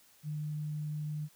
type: tone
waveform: sine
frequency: 151 Hz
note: D3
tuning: 48 cents sharp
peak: -34 dBFS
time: 0.23-1.29 s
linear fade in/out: 50 ms
effects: white hiss -63 dBFS RMS until 1.35 s